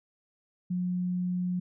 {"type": "tone", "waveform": "sine", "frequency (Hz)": 180, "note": "F#3", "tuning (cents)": -47, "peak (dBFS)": -27, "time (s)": [0.7, 1.6], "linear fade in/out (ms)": 10, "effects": []}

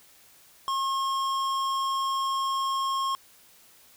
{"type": "tone with hard clipping", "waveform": "triangle", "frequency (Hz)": 1078, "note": "C#6", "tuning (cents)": -49, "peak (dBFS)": -27, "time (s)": [0.68, 3.15], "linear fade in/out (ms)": 0, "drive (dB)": 17, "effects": ["white hiss -56 dBFS RMS until 3.96 s"]}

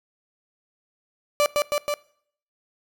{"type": "tone with echo", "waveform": "35% pulse", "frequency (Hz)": 586, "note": "D5", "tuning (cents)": -4, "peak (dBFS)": -15, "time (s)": [1.4, 1.46], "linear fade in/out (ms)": 0, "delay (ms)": 160, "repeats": 3, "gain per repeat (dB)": -2, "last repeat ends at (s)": 1.94, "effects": ["noise-tail reverb RT60 0.6 s tail -22 dB re dry"]}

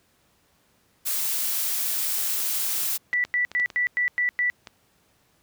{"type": "noise", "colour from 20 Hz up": "blue", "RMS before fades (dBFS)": -26, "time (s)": [1.05, 2.98], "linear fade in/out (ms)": 20}
{"type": "clicks", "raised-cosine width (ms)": 0.2, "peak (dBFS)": -21, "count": 10, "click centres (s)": [2.185, 2.402, 2.783, 2.833, 3.136, 3.25, 3.516, 3.599, 3.702, 4.672]}
{"type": "tone bursts", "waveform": "sine", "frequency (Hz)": 1965, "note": "B6", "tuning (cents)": -9, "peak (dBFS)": -20, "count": 7, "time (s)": [3.13, 4.5], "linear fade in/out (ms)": 0, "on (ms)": 110, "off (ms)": 100}
{"effects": ["pink hiss -64 dBFS RMS until 5.42 s", "high-pass 60 Hz 12 dB/octave"]}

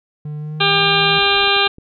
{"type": "tone with pitch glide", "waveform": "triangle", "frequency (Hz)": [150, 158.92], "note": ["D3", "D#3"], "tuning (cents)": [37, 37], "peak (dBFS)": -22, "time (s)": [0.25, 1.19], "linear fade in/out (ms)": 5, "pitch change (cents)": 100, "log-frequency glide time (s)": [0.38, 0.81]}
{"type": "harmonic tone", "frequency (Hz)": 399.5, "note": "G4", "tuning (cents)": 33, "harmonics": [1, 2, 3, 4, 6, 7, 8, 9, 10], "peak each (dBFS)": [-21, -21, -21, -21, -21, -21, -21, -21, -21], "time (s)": [0.6, 1.68], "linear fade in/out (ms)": 10}
{"type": "low-pass noise", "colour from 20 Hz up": "pink", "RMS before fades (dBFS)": -39, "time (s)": [0.67, 1.45], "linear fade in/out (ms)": 20, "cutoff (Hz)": 2400, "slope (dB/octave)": 48}
{"type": "clicks", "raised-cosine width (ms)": 3, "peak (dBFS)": -26, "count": 7, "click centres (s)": [1.193, 1.264, 1.442, 1.475, 1.565, 1.672, 1.784]}
{"effects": []}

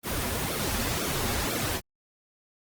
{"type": "noise with flanger", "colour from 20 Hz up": "pink", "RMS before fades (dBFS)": -29, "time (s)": [0.03, 1.81], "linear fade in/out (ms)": 50, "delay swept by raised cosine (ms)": [1, 6.8], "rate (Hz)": 2, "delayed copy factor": -0.95, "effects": ["Opus 24 kbps"]}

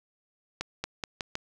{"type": "accelerating click train", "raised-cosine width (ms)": 0.2, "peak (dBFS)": -14, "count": 5, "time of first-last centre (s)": [0.61, 1.354], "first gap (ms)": 230, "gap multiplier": 0.86, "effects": []}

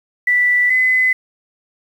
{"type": "tone pair in turn", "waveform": "sine", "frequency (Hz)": [1971, 2025], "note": ["B6", "B6"], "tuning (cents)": [-4, 43], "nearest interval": "unison", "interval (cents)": 47, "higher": "second", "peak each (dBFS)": -11, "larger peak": "neither", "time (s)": [[0.27, 0.7], [0.7, 1.13]], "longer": "neither", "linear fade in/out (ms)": 5, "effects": ["7-bit"]}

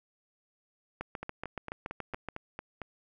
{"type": "two click trains", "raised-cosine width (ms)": 0.5, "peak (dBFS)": [-21, -23], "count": [10, 8], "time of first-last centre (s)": [[1.01, 2.287], [1.23, 2.817]], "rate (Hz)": [7.05, 4.41], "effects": []}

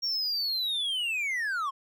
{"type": "linear sweep", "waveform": "triangle", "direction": "down", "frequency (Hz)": [5588, 1043], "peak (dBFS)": -26, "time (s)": [0.02, 1.71], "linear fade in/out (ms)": 20, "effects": []}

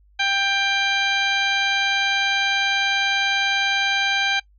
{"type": "harmonic tone", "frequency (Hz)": 790, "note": "G5", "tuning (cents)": 13, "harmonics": [1, 2, 3, 4, 5, 6, 8], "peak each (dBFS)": [-26, -23, -23, -25, -27, -37, -37], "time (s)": [0.19, 4.4], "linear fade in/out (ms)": 10, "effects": ["noise-tail reverb RT60 0.1 s tail -23 dB re dry", "added 50 Hz sine -52 dBFS peak until 4.58 s"]}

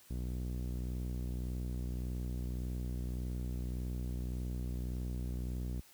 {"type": "tone with low-pass filter", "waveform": "sawtooth", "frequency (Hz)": 61.74, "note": "B1", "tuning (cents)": 0, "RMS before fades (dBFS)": -38, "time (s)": [0.1, 5.81], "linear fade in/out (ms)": 10, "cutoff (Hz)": 290, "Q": 0.87, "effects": ["white hiss -61 dBFS RMS until 5.93 s"]}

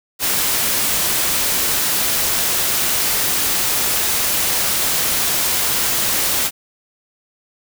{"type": "noise", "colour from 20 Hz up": "white", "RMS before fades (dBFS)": -18, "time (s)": [0.19, 6.51], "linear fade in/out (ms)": 50, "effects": []}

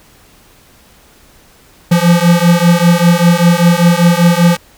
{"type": "beating tone pair", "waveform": "square", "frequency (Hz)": [170, 175.1], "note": ["F3", "F3"], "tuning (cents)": [-46, 5], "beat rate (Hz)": 5.1, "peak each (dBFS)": -10, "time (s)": [1.91, 4.57], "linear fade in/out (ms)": 10, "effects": ["pink hiss -45 dBFS RMS until 4.77 s"]}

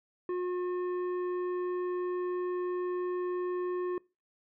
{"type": "tone with tanh clipping", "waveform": "sine", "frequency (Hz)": 359.7, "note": "F#4", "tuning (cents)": -49, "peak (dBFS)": -32, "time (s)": [0.29, 3.98], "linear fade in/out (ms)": 2, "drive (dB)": 12, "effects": ["noise-tail reverb RT60 0.3 s tail -24 dB re dry", "low-pass 2000 Hz 12 dB/octave"]}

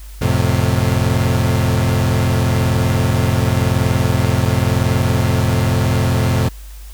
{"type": "chord", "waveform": "35% pulse", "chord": "F major", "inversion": "none", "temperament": "equal with one note detuned", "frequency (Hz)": [88.94, 110, 130.81], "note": ["F2", "A2", "C3"], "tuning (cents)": [32, 0, 0], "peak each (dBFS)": -16, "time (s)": [0.21, 6.49], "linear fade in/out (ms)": 10, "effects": ["added 50 Hz sine -31 dBFS peak until 6.93 s", "white hiss -44 dBFS RMS until 6.93 s"]}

